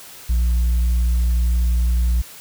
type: tone with tanh clipping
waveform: triangle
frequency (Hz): 59.5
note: A#1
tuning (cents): +36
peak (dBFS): -15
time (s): 0.29-2.22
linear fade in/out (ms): 10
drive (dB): 7
effects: white hiss -40 dBFS RMS until 2.4 s